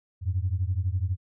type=beating tone pair; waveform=sine; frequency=87.31 / 99.31 Hz; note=F2 / G2; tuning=0 / +23 cents; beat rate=12 Hz; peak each=-26 / -27 dBFS; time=0.21-1.17 s; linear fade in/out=50 ms; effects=tanh soft clip ceiling -16 dBFS